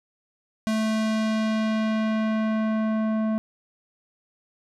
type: tone with low-pass filter sweep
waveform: square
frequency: 218.8 Hz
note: A3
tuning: 9 cents flat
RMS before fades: -24 dBFS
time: 0.67-3.38 s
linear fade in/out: 0 ms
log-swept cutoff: 9400 to 980 Hz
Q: 0.73
effects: none